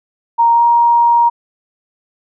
sine tone with pitch glide, 932.3 to 942 Hz, A#5 to A#5, 0 to +18 cents, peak -7 dBFS, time 0.38-1.3 s, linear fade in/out 20 ms, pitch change +18 cents, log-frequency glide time 0.52-0.63 s, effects none

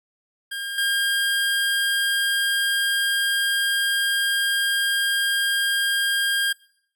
25% pulse tone with level steps, 1610 Hz, G6, 46 cents sharp, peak -24 / -16 dBFS, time 0.51-6.53 s, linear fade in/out 10 ms, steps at 0.78 s, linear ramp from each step 2 ms, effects noise-tail reverb RT60 0.7 s tail -24 dB re dry

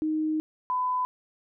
sine tone pair in turn, 311.1 / 1003.8 Hz, D#4 / B5, 0 / +28 cents, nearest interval octave + minor sixth, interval 2028 cents, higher second, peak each -24 dBFS, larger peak neither, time 0.02-0.4 / 0.7-1.05 s, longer first, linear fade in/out 0 ms, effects none

